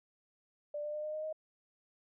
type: tone with pitch steps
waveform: sine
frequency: 590 / 596.9 / 603.8 / 610.8 / 617.9 / 625.1 Hz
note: D5 / D5 / D5 / D#5 / D#5 / D#5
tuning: +8 / +28 / +48 / -32 / -12 / +8 cents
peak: -36 dBFS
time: 0.74-1.328 s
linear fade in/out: 5 ms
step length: 98 ms
effects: none